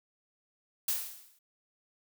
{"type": "noise with exponential decay", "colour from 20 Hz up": "blue", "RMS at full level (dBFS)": -28, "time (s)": [0.88, 1.39], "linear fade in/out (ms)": 5, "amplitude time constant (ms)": 110, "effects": []}